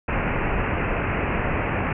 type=low-pass noise; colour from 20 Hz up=pink; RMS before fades=-24 dBFS; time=0.08-1.93 s; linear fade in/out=5 ms; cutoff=2700 Hz; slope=96 dB/octave; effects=none